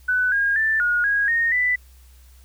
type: tone with pitch steps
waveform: sine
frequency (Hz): 1497 / 1626 / 1769 / 1441 / 1645 / 1851 / 1987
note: F#6 / G#6 / A6 / F#6 / G#6 / A#6 / B6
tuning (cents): +20 / -37 / +9 / -46 / -17 / -13 / +10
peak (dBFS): -17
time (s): 0.08-1.76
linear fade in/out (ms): 10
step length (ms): 240
effects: added 63 Hz sine -46 dBFS peak until 2.44 s + white hiss -57 dBFS RMS until 2.44 s